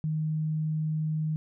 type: tone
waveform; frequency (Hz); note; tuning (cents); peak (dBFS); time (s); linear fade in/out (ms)
sine; 155.7; D#3; +2; -26; 0.04-1.36; 0
effects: none